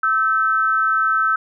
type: tone pair together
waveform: sine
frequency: 1310.8 / 1532 Hz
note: E6 / G6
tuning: -10 / -40 cents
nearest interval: minor third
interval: 270 cents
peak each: -16 / -20 dBFS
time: 0.03-1.36 s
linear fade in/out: 5 ms
effects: none